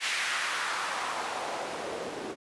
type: noise with band-pass filter sweep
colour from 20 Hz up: white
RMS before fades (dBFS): -33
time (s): 0-2.36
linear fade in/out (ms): 50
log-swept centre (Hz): 2200 to 350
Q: 1.5
effects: resampled to 24000 Hz